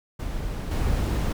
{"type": "noise with level steps", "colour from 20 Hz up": "brown", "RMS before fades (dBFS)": [-30, -24], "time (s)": [0.19, 1.33], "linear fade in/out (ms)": 10, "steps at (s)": 0.71, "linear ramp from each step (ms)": 2, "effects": []}